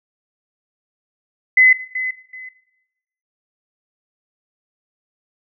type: tone with echo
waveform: sine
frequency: 2027 Hz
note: B6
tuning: 45 cents sharp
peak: -7 dBFS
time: 1.57-1.73 s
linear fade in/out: 5 ms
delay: 380 ms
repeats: 2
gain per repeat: -12 dB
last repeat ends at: 2.49 s
effects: noise-tail reverb RT60 0.9 s tail -17 dB re dry